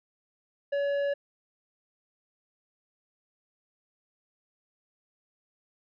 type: tone with tanh clipping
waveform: sine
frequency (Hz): 566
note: C#5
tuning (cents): +36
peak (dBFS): -27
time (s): 0.72-1.14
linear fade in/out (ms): 10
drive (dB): 9
effects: none